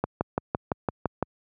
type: click train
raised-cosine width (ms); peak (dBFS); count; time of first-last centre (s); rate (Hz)
1; -10; 8; 0.04-1.226; 5.9
effects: high-pass 80 Hz 12 dB/octave